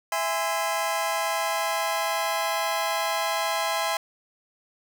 sawtooth chord, E augmented, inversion none, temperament just, 659.3 / 824.1 / 1030.1 Hz, E5 / G#5 / B#5, 0 / -14 / -27 cents, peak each -25 dBFS, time 0.12-3.97 s, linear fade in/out 2 ms, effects none

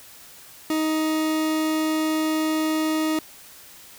40% pulse tone, 313.4 Hz, D#4, 13 cents sharp, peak -20 dBFS, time 0.7-3.19 s, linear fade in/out 2 ms, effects white hiss -46 dBFS RMS until 3.98 s

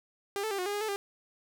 sawtooth tone with pitch steps, 400.2 / 438 / 395.8 / 363.1 / 407.9 / 411.7 / 435.4 / 399.5 Hz, G4 / A4 / G4 / F#4 / G#4 / G#4 / A4 / G4, +36 / -8 / +17 / -33 / -31 / -15 / -18 / +33 cents, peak -27 dBFS, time 0.36-0.96 s, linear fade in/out 0 ms, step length 75 ms, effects none

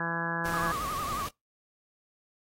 harmonic tone, 167.8 Hz, E3, 31 cents sharp, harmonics 1 / 2 / 3 / 4 / 5 / 6 / 7 / 8 / 9 / 10, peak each -36 / -41 / -42 / -42 / -40 / -37 / -42 / -41 / -40 / -33 dBFS, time 0-0.72 s, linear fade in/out 2 ms
pink noise, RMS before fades -39 dBFS, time 0.45-1.29 s, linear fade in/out 5 ms
sine tone with vibrato, 1175 Hz, D6, 1 cent sharp, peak -31 dBFS, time 0.53-1.27 s, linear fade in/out 10 ms, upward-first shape sine, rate 11 Hz, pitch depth 120 cents each way
effects noise-tail reverb RT60 0.2 s tail -26 dB re dry + AAC 48 kbps

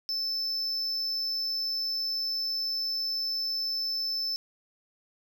triangle tone, 5274 Hz, E8, in tune, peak -27 dBFS, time 0.09-4.36 s, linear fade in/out 0 ms, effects none

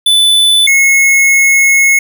square tone pair in turn, 3495 / 2178 Hz, A7 / C#7, -12 / -31 cents, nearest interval minor sixth, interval 819 cents, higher first, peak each -6 dBFS, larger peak neither, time 0.06-0.67 / 0.67-1.99 s, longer second, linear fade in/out 5 ms, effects none

